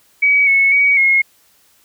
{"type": "tone with pitch steps", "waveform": "sine", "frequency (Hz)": [2271, 2200, 2257, 2159], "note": ["C#7", "C#7", "C#7", "C#7"], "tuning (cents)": [41, -14, 31, -46], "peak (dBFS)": -9, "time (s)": [0.22, 1.22], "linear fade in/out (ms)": 10, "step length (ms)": 250, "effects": ["white hiss -54 dBFS RMS until 1.84 s"]}